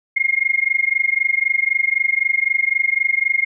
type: tone with amplitude modulation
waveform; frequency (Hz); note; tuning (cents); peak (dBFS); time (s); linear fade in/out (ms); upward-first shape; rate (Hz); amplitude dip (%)
sine; 2138; C7; +37; -11; 0.16-3.45; 10; sine; 23.9; 95
effects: none